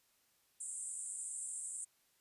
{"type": "band-pass noise", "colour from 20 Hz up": "pink", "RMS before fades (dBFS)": -44, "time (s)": [0.6, 1.85], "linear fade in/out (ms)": 10, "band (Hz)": [7600, 9400], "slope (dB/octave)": 96, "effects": ["white hiss -74 dBFS RMS until 2.2 s", "resampled to 32000 Hz"]}